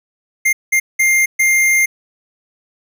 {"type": "tone bursts at uneven times", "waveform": "square", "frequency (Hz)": 2109, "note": "C7", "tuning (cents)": 13, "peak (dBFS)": -11, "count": 4, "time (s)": [[0.45, 0.53], [0.72, 0.8], [0.99, 1.26], [1.39, 1.86]], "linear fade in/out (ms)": 10, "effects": []}